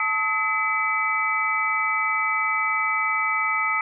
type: tone cluster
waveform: sine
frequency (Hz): 879 / 1274 / 2018 / 2295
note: A5 / D#6 / B6 / D7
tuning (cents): -2 / +41 / +37 / -40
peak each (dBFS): -30 / -24 / -26 / -26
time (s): 0-3.81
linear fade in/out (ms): 2
effects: none